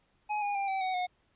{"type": "tone with pitch steps", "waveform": "square", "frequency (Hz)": [841, 816.6, 792.9, 769.9, 747.5, 725.8], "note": ["G#5", "G#5", "G5", "G5", "F#5", "F#5"], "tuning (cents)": [22, -29, 20, -31, 17, -34], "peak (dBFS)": -30, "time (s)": [0.29, 1.07], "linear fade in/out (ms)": 20, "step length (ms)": 130, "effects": ["pink hiss -71 dBFS RMS until 1.35 s", "resampled to 8000 Hz"]}